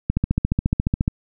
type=click train; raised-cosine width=5 ms; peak=-6 dBFS; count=15; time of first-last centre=0.1-1.079 s; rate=14.3 Hz; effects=none